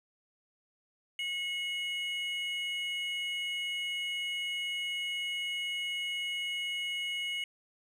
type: tone pair together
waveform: triangle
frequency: 2181 / 2911 Hz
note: C#7 / F#7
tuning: -29 / -29 cents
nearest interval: perfect fourth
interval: 500 cents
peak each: -34 / -33 dBFS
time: 1.19-7.44 s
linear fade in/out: 2 ms
effects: tanh soft clip ceiling -23 dBFS